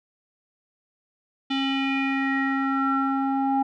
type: tone with low-pass filter sweep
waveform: square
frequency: 270.8 Hz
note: C#4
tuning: 40 cents flat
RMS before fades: -24 dBFS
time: 1.5-3.63 s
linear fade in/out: 10 ms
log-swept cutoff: 3300 to 870 Hz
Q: 5.5
effects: none